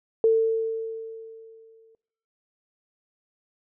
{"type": "tone with exponential decay", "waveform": "sine", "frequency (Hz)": 448.4, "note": "A4", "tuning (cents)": 33, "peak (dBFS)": -14, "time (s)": [0.24, 1.95], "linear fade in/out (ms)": 1, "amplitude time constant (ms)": 370, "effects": ["noise-tail reverb RT60 0.6 s tail -21 dB re dry"]}